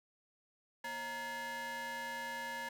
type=ring-modulated tone; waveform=35% pulse; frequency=390 Hz; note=G4; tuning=9 cents flat; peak=-35 dBFS; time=0.84-2.69 s; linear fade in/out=5 ms; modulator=1320 Hz; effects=none